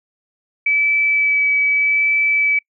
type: tone with vibrato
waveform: sine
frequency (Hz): 2297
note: D7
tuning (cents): -39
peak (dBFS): -13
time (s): 0.66-2.59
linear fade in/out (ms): 5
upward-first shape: sine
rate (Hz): 0.82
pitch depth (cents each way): 10
effects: noise-tail reverb RT60 0.1 s tail -25 dB re dry